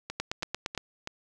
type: two click trains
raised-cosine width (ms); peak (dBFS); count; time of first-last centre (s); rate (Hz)
0.2; -18 / -13; 4 / 6; 0.1-1.074 / 0.2-0.777; 3.08 / 8.67
effects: none